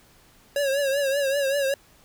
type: tone with vibrato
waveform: square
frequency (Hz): 554.4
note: C#5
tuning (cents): 0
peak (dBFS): -22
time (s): 0.56-1.74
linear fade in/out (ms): 2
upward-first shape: triangle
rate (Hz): 5.2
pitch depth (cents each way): 83
effects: pink hiss -56 dBFS RMS until 2.04 s